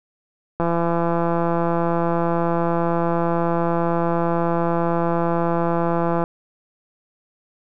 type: click train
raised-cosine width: 1 ms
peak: -8 dBFS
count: 954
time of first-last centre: 0.6-6.239 s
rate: 169 Hz
effects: none

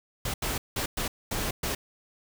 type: noise bursts at uneven times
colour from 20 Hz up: pink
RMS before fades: -30 dBFS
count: 6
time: 0.25-0.34 / 0.42-0.58 / 0.76-0.86 / 0.97-1.08 / 1.31-1.51 / 1.63-1.75 s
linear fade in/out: 5 ms
effects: none

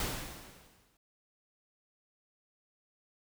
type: noise with exponential decay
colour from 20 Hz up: pink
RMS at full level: -33 dBFS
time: 0-0.97 s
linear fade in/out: 2 ms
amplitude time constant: 210 ms
effects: none

